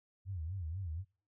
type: tone with vibrato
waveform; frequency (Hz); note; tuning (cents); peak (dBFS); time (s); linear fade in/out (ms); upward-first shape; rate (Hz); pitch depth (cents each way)
sine; 87.31; F2; 0; -37; 0.25-1.05; 50; sine; 4.1; 210
effects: noise-tail reverb RT60 0.4 s tail -25 dB re dry